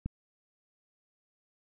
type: click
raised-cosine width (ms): 5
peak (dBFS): -21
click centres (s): 0.06
effects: none